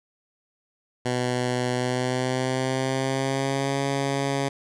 10% pulse tone with pitch glide, 124.6 to 138.25 Hz, B2 to C#3, +16 to -4 cents, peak -15 dBFS, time 1.05-4.49 s, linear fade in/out 10 ms, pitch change +180 cents, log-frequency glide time 1.72-3.78 s, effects resampled to 22050 Hz

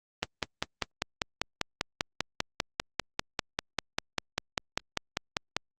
click train, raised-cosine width 0.2 ms, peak -9 dBFS, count 28, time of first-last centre 0.23-5.566 s, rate 5.06 Hz, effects Opus 32 kbps

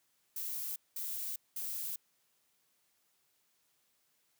violet noise bursts, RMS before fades -39 dBFS, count 3, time 0.36-1.96 s, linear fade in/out 5 ms, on 400 ms, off 200 ms, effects white hiss -75 dBFS RMS until 4.39 s + high-pass 80 Hz 12 dB/octave

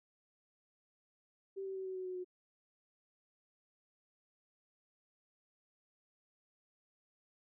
sine tone with pitch steps, 388.5 / 384.3 / 380.1 / 375.9 / 371.8 / 367.8 / 363.7 Hz, G4 / G4 / F#4 / F#4 / F#4 / F#4 / F#4, -16 / -34 / +47 / +27 / +8 / -10 / -30 cents, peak -39 dBFS, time 1.56-2.246 s, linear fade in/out 20 ms, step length 98 ms, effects none

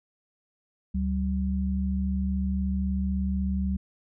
sine tone pair together, 71.9 / 191.71 Hz, D2 / G3, -36 / -38 cents, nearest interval octave + perfect fourth, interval 1698 cents, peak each -27 dBFS, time 0.94-3.77 s, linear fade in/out 10 ms, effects none

